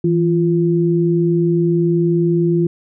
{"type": "tone pair together", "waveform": "sine", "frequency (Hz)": [164.81, 345.8], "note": ["E3", "F4"], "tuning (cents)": [0, -17], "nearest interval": "octave + minor second", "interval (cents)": 1283, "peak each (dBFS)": [-15, -15], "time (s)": [0.04, 2.67], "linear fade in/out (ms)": 5, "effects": []}